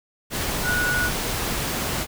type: tone in noise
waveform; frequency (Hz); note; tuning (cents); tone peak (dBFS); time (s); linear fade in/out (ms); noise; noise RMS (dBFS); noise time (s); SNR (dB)
sine; 1463; F#6; -20; -21; 0.63-1.11; 50; pink; -26; 0.3-2.07; +2
effects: none